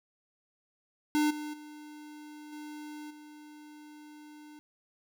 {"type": "tone with level steps", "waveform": "square", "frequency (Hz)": 300, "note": "D4", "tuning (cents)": 37, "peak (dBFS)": [-25, -37, -46, -42, -49], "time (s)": [1.15, 4.59], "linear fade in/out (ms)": 0, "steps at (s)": [1.3, 1.53, 2.52, 3.1], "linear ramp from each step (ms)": 10, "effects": []}